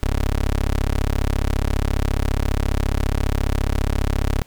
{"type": "tone", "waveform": "20% pulse", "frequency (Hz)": 34.65, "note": "C#1", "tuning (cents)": 0, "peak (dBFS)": -13, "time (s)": [0.03, 4.42], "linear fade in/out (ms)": 0, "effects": ["pink hiss -53 dBFS RMS until 4.46 s"]}